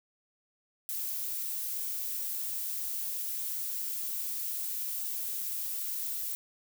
violet noise, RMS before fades -35 dBFS, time 0.89-6.35 s, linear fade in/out 0 ms, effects none

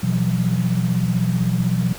sine chord, B suspended fourth, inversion none, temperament equal with one note detuned, 123.47 / 169.15 / 185 Hz, B2 / E3 / F#3, 0 / +45 / 0 cents, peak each -21 dBFS, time 0.03-1.93 s, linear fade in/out 5 ms, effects pink hiss -36 dBFS RMS until 1.98 s

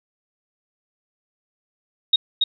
sine tone with echo, 3746 Hz, A#7, 8 cents sharp, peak -11 dBFS, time 2.13-2.16 s, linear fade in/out 5 ms, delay 280 ms, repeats 1, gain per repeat -4 dB, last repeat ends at 2.44 s, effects none

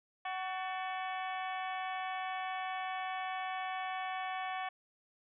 harmonic tone with a mistuned harmonic, 374.6 Hz, F#4, 21 cents sharp, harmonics 2 / 3 / 4 / 5 / 6 / 7 / 8 / 9, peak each -38 / -43 / -51 / -45 / -46 / -52 / -53 / -54 dBFS, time 0.25-4.69 s, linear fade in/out 5 ms, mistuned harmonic 5, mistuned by -82 cents, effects none

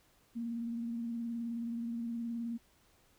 sine tone with vibrato, 233.1 Hz, A#3, in tune, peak -35 dBFS, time 0.35-2.58 s, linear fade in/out 20 ms, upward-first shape triangle, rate 19 Hz, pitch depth 37 cents each way, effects pink hiss -68 dBFS RMS until 3.18 s

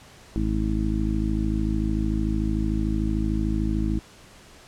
harmonic tone, 53.4 Hz, G#1, 49 cents sharp, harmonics 1 / 2 / 3 / 4 / 5 / 6, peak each -25 / -30 / -32 / -28 / -34 / -29 dBFS, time 0.36-3.99 s, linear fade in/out 0 ms, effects pink hiss -49 dBFS RMS until 4.67 s + low-pass 9000 Hz 12 dB/octave

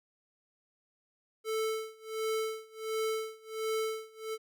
square tone with tremolo, 440 Hz, A4, in tune, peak -30 dBFS, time 1.44-4.38 s, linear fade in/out 50 ms, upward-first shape sine, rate 1.4 Hz, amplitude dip 95%, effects none

